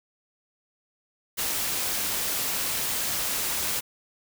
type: noise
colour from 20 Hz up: white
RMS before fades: -28 dBFS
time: 1.37-3.81 s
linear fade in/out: 20 ms
effects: none